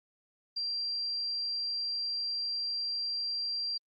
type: tone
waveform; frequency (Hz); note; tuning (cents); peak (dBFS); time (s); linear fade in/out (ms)
sine; 4732; D8; +12; -31; 0.56-3.78; 10
effects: Opus 24 kbps